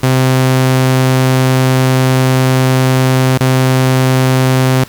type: tone with dropouts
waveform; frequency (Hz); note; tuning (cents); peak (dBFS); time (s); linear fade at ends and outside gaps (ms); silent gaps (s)
sawtooth; 130; C3; -11; -4; 0.03-4.84; 5; 3.377-3.405
effects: pink hiss -36 dBFS RMS until 4.88 s